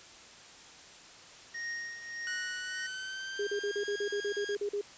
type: tone with tremolo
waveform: square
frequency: 1864.7 Hz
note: A#6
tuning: in tune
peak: -35 dBFS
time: 1.54-2.87 s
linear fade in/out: 10 ms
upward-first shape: triangle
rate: 1.6 Hz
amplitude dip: 70%
type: tone with pitch glide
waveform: sawtooth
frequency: 1480 to 1632.7 Hz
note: F#6 to G#6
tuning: 0 to -30 cents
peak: -34 dBFS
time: 2.27-4.55 s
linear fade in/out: 0 ms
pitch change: +170 cents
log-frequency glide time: 2.6-3.85 s
type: tone bursts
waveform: sine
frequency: 408.7 Hz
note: G#4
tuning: 28 cents flat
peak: -30 dBFS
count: 12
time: 3.39-4.813 s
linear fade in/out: 5 ms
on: 81 ms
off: 41 ms
effects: white hiss -52 dBFS RMS until 4.97 s + resampled to 16000 Hz